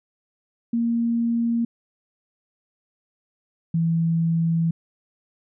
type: tone pair in turn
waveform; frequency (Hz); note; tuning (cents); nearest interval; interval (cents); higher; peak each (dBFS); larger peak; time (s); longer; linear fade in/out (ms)
sine; 233.1 / 165.29; A#3 / E3; 0 / +5; tritone; 595; first; -19 / -18; second; 0.73-1.65 / 3.74-4.71; second; 5
effects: none